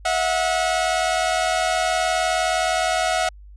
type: tone pair together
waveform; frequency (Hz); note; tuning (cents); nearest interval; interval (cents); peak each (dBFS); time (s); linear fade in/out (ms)
sawtooth; 648.6 / 728; E5 / F#5; -28 / -28; major second; 200; -19 / -17; 0.05-3.29; 5
effects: added 50 Hz sine -40 dBFS peak until 3.56 s + resampled to 22050 Hz